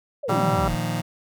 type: exponential sweep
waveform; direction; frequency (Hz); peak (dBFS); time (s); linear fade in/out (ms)
sine; down; 625 to 34.25; -26; 0.23-0.76; 10
type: chord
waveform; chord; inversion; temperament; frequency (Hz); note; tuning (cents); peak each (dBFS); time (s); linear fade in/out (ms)
sawtooth; Bb suspended fourth; none; just; 116.54 / 155.39 / 174.81; Bb2 / Eb3 / F3; 0 / -2 / +2; -24; 0.28-1.02; 20
type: harmonic tone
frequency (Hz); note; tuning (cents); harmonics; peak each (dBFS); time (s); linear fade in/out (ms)
193.9; G3; -19; 1 / 2 / 3 / 4 / 5 / 6 / 7; -32 / -31 / -28 / -28 / -30 / -31 / -29; 0.29-0.68; 2
effects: none